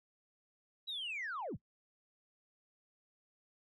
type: linear sweep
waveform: sine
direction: down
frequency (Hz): 3951 to 44.91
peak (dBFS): -37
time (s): 0.87-1.57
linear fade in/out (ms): 20
effects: noise-tail reverb RT60 0.1 s tail -22 dB re dry + tanh soft clip ceiling -35 dBFS